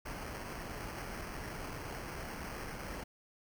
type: noise with sample-and-hold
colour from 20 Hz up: pink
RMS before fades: -43 dBFS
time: 0.05-3.04 s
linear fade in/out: 10 ms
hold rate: 3675 Hz
effects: none